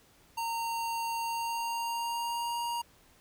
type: tone with pitch glide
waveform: square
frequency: 921 to 943.1 Hz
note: A#5 to A#5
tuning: -21 to +20 cents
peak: -32 dBFS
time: 0.37-2.82 s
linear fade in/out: 10 ms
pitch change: +41 cents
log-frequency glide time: 1.19-2.58 s
effects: pink hiss -62 dBFS RMS until 3.2 s